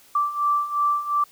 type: beating tone pair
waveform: sine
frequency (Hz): 1168 / 1170.8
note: D6 / D6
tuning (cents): -10 / -6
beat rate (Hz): 2.8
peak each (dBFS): -25 / -21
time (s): 0.15-1.24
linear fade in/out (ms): 5
effects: white hiss -53 dBFS RMS until 1.31 s